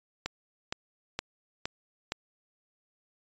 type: click train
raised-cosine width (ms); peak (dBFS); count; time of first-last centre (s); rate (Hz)
0.2; -14; 5; 0.26-2.12; 2.15
effects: resampled to 16000 Hz